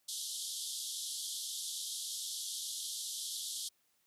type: band-pass noise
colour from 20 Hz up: pink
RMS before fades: -41 dBFS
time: 0.08-3.69 s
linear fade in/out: 10 ms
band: 3200 to 12000 Hz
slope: 96 dB/octave
effects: white hiss -75 dBFS RMS until 4.06 s + high-pass 60 Hz 12 dB/octave